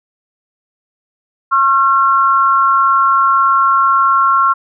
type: tone pair together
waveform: sine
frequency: 1084.2 / 1366 Hz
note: C#6 / F6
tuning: -39 / -39 cents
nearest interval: major third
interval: 400 cents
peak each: -11 dBFS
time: 1.51-4.54 s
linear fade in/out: 20 ms
effects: none